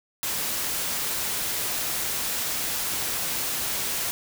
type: noise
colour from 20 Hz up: white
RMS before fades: -28 dBFS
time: 0.23-4.11 s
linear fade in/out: 0 ms
effects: none